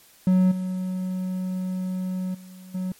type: tone with level steps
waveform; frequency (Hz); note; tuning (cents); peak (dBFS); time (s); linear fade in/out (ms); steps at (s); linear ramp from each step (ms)
triangle; 185; F#3; 0; -13 / -23 / -39 / -23; 0.27-2.92; 2; 0.51 / 2.34 / 2.74; 10
effects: white hiss -54 dBFS RMS until 2.99 s + MP3 64 kbps